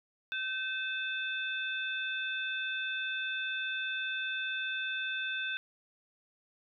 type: tone cluster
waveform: sine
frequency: 1543 / 2605 / 3560 Hz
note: G6 / E7 / A7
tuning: -28 / -21 / +20 cents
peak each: -35 / -38 / -39 dBFS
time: 0.32-5.57 s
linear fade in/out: 0 ms
effects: none